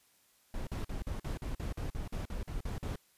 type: noise bursts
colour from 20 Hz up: brown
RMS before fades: -37 dBFS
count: 14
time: 0.54-2.958 s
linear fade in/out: 2 ms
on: 130 ms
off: 46 ms
effects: white hiss -68 dBFS RMS until 3.17 s + resampled to 32000 Hz